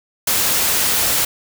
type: noise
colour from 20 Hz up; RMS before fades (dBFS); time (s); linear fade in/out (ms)
white; -17; 0.27-1.25; 5
effects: none